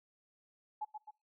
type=tone with echo; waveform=sine; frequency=850 Hz; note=G#5; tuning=40 cents sharp; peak=-35 dBFS; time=0.81-0.85 s; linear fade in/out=10 ms; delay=130 ms; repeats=2; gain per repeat=-6 dB; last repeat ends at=1.11 s; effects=noise-tail reverb RT60 0.3 s tail -25 dB re dry